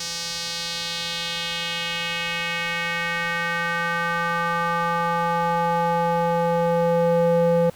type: tone with band-pass filter sweep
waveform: square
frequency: 170 Hz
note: F3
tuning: 46 cents flat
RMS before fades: -23 dBFS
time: 0-7.7 s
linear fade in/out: 5 ms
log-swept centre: 5400 to 460 Hz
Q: 2.2
effects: pink hiss -48 dBFS RMS until 7.75 s